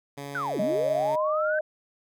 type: tone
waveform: 10% pulse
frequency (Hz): 141.4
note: C#3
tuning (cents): +35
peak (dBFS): -27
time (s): 0.17-1.16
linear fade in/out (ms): 10
type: linear two-way sweep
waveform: sine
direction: down then up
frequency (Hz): 1568 to 176.4 to 1568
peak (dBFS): -27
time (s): 0.35-1.59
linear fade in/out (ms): 2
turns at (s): 0.6
type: tone with pitch glide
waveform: sine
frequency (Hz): 622.3 to 616.2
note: D#5 to D#5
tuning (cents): 0 to -17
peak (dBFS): -24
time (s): 0.59-1.61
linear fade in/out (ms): 5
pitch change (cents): -17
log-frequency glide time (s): 1.02-1.27
effects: none